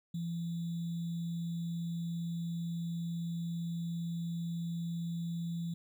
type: tone with sample-and-hold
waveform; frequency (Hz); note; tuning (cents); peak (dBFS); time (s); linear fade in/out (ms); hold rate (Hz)
sine; 168.9; E3; +42; -34; 0.14-5.74; 5; 3675
effects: none